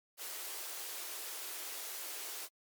white high-pass noise, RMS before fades -43 dBFS, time 0.17-2.49 s, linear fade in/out 50 ms, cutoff 310 Hz, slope 96 dB/octave, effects MP3 96 kbps

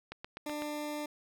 click train, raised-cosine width 0.3 ms, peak -25 dBFS, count 5, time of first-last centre 0.12-0.621 s, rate 7.98 Hz
20% pulse tone, 297.9 Hz, D4, 25 cents sharp, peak -31 dBFS, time 0.46-1.06 s, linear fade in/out 5 ms
effects none

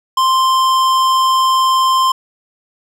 sine tone with tanh clipping, 1046.5 Hz, C6, in tune, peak -12 dBFS, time 0.17-2.12 s, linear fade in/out 5 ms, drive 17 dB, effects none

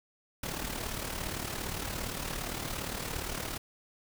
pink noise with amplitude modulation, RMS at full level -34 dBFS, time 0.43-3.58 s, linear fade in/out 5 ms, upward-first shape sine, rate 37.4 Hz, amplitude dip 60%, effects none

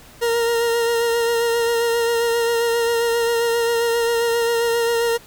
40% pulse tone with vibrato, 466.2 Hz, A#4, in tune, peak -16 dBFS, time 0.21-5.18 s, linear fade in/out 20 ms, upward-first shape sine, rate 7.5 Hz, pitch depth 22 cents each way, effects pink hiss -45 dBFS RMS until 5.26 s

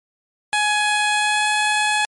15% pulse tone with pitch glide, 839 to 845.3 Hz, G#5 to G#5, +17 to +30 cents, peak -10 dBFS, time 0.53-2.05 s, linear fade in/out 0 ms, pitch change +13 cents, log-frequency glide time 1.1-1.48 s, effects MP3 48 kbps

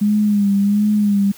sine tone with vibrato, 204.7 Hz, G#3, 25 cents flat, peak -12 dBFS, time 0.01-1.32 s, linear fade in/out 10 ms, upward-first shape sine, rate 1.4 Hz, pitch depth 51 cents each way, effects white hiss -43 dBFS RMS until 1.37 s

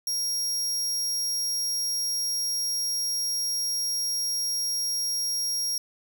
sawtooth tone, 5600 Hz, F8, 4 cents sharp, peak -23 dBFS, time 0.07-5.78 s, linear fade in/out 2 ms, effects 9-bit

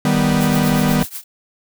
45% pulse chord, Eb augmented, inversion none, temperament equal, 155.56 / 196 / 246.9 Hz, Eb3 / G3 / B3, 0 / 0 / 0 cents, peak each -18 dBFS, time 0.05-1.03 s, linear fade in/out 2 ms
brown noise, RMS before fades -32 dBFS, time 0.13-1.06 s, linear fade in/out 20 ms
blue noise with tremolo, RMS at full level -27 dBFS, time 0.4-1.24 s, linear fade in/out 10 ms, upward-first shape triangle, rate 8.2 Hz, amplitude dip 95%
effects none

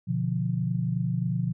sine chord, B diminished, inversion none, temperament equal, 123.47 / 146.83 / 174.61 Hz, B2 / D3 / F3, 0 / 0 / 0 cents, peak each -28 / -31 / -28 dBFS, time 0.07-1.53 s, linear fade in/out 20 ms, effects none

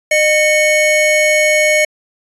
square tone pair together, 610 / 2217 Hz, D#5 / C#7, -34 / 0 cents, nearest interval octave + minor seventh, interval 2234 cents, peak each -13 dBFS, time 0.11-1.85 s, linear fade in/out 5 ms, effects resampled to 24000 Hz

